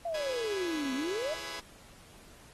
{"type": "exponential two-way sweep", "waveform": "sine", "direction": "down then up", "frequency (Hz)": [698.5, 253.4, 655], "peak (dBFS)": -31, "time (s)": [0.05, 1.34], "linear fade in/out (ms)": 5, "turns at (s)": 0.94}
{"type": "chord", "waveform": "5% pulse", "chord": "C# minor seventh", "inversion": "first", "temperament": "just", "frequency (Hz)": [332.6, 415.8, 498.9, 554.4], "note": ["E4", "G#4", "B4", "C#5"], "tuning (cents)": [16, 2, 17, 0], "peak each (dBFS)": -35, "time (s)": [0.14, 1.6], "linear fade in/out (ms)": 5}
{"effects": ["pink hiss -56 dBFS RMS until 2.53 s", "AAC 32 kbps"]}